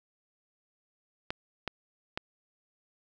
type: clicks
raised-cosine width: 0.3 ms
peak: -16 dBFS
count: 3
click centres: 1.305 / 1.677 / 2.175 s
effects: none